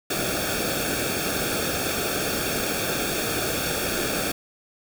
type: noise with comb filter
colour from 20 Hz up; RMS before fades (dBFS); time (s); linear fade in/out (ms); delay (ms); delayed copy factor
pink; -26; 0.1-4.32; 5; 1; -0.8
effects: none